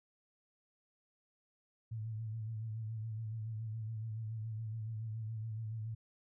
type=tone with vibrato; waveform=sine; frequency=110.6 Hz; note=A2; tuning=9 cents sharp; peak=-38 dBFS; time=1.91-5.95 s; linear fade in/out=10 ms; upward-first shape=sine; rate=7.1 Hz; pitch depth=52 cents each way; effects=none